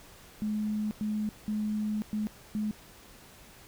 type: tone bursts at uneven times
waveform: sine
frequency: 212.5 Hz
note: G#3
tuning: 40 cents sharp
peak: -28 dBFS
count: 5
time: 0.42-0.91 / 1.01-1.29 / 1.48-2.02 / 2.13-2.27 / 2.55-2.71 s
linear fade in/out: 0 ms
effects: pink hiss -53 dBFS RMS until 3.67 s